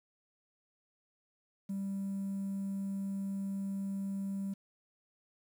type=tone; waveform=triangle; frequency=196 Hz; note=G3; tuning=in tune; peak=-31 dBFS; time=1.69-4.54 s; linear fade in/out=10 ms; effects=tanh soft clip ceiling -30 dBFS + 10-bit